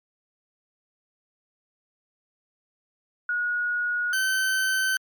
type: tone pair in turn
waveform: sine / 40% pulse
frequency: 1450 / 1535.7 Hz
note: F#6 / G6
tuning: -35 / -36 cents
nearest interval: minor second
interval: 99 cents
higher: second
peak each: -23 / -21 dBFS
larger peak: second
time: 3.29-4.13 / 4.13-4.97 s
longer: neither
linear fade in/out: 2 ms
effects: MP3 96 kbps